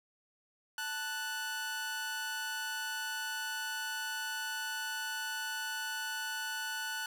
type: tone pair together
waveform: sawtooth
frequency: 880 / 1480 Hz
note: A5 / F#6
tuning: 0 / 0 cents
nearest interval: major sixth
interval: 900 cents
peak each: -39 / -33 dBFS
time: 0.78-7.06 s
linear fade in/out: 2 ms
effects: none